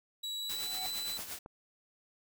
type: tone with pitch glide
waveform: 40% pulse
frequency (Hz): 3900 to 3989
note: B7 to B7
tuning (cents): -23 to +17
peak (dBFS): -35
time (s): 0.23-1.18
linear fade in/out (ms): 10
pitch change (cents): +40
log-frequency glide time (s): 0.38-0.75
type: tone with exponential growth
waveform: square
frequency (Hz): 750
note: F#5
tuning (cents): +23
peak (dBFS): -39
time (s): 0.47-0.86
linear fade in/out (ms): 0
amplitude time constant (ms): 83
type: noise with tremolo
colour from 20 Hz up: white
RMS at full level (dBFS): -40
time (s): 0.49-1.39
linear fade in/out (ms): 5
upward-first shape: triangle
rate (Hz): 8.7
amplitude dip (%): 65
type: clicks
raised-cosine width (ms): 1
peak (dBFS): -33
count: 2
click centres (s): 1.192 / 1.461
effects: none